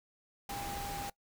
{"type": "tone in noise", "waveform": "sine", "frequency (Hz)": 803, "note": "G5", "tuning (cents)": 41, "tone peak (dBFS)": -40, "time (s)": [0.49, 1.1], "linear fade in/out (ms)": 5, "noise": "pink", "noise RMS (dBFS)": -42, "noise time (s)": [0.49, 1.1], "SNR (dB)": -1, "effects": ["noise-tail reverb RT60 0.1 s tail -21 dB re dry"]}